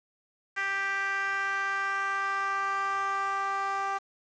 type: tone with band-pass filter sweep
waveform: 10% pulse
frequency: 392.8 Hz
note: G4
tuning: 4 cents sharp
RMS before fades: -30 dBFS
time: 0.56-3.99 s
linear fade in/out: 20 ms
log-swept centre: 1800 to 970 Hz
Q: 2.6
effects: resampled to 16000 Hz + 8-bit